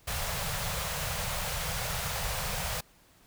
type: band-stop noise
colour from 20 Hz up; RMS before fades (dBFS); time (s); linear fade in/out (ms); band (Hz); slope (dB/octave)
pink; -33; 0.07-2.81; 10; 180 to 480; 48
effects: pink hiss -61 dBFS RMS until 3.26 s